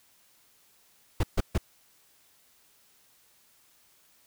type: noise bursts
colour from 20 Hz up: brown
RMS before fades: -23 dBFS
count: 3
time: 1.2-1.579 s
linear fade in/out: 5 ms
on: 33 ms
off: 140 ms
effects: white hiss -63 dBFS RMS until 4.26 s